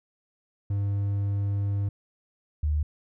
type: tone pair in turn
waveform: triangle / sine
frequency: 100.4 / 75.16 Hz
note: G2 / D2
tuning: +42 / +41 cents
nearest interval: perfect fourth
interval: 501 cents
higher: first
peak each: -22 dBFS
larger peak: neither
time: 0.7-1.89 / 2.63-2.83 s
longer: first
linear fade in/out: 5 ms
effects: none